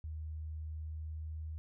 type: tone with pitch glide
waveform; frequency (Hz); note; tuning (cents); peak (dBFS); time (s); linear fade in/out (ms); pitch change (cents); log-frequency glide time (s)
sine; 78 to 78.5; D#2 to D#2; +5 to +16; -39; 0.04-1.58; 0; +11; 0.69-1.37
effects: none